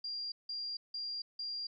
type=tone bursts; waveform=sine; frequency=4779 Hz; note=D8; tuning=29 cents sharp; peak=-37 dBFS; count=4; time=0.04-1.67 s; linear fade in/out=5 ms; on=280 ms; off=170 ms; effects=none